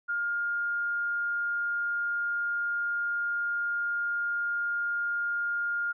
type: tone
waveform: sine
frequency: 1412 Hz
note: F6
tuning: 19 cents sharp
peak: -27 dBFS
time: 0.08-5.93 s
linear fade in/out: 20 ms
effects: none